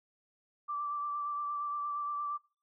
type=tone with vibrato; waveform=sine; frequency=1169 Hz; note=D6; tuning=8 cents flat; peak=-33 dBFS; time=0.68-2.38 s; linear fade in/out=20 ms; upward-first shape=sine; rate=8.6 Hz; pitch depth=19 cents each way; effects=noise-tail reverb RT60 0.4 s tail -24 dB re dry